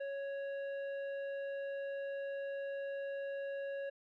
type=tone with hard clipping; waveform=sine; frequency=554.4 Hz; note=C#5; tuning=in tune; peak=-40 dBFS; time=0-3.9 s; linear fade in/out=10 ms; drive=10 dB; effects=low-pass 3000 Hz 12 dB/octave